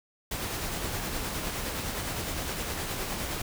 pink noise with tremolo, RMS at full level -32 dBFS, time 0.31-3.42 s, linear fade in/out 5 ms, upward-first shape sine, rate 9.7 Hz, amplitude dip 30%, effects none

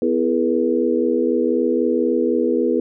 sine tone cluster, 250.1 / 330.8 / 417 / 480.9 Hz, B3 / E4 / G#4 / B4, +22 / +6 / +7 / -46 cents, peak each -21 dBFS, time 0.02-2.8 s, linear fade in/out 2 ms, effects none

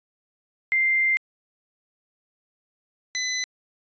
sine / 15% pulse tone pair in turn, 2093 / 2010 Hz, C7 / B6, 0 / +30 cents, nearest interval minor second, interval 70 cents, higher first, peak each -18 dBFS, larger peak neither, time 0.72-1.17 / 3.15-3.44 s, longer first, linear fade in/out 0 ms, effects resampled to 16000 Hz

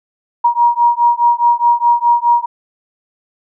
sine beating tone pair, 948 / 952.8 Hz, A#5 / A#5, +29 / +38 cents, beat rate 4.8 Hz, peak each -12 dBFS, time 0.44-2.46 s, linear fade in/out 10 ms, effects none

